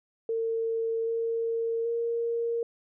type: tone with pitch steps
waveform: sine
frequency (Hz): 453.8 / 458 / 465.7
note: A#4 / A#4 / A#4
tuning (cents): -47 / -31 / -2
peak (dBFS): -26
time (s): 0.29-2.63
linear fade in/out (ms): 2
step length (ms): 780
effects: none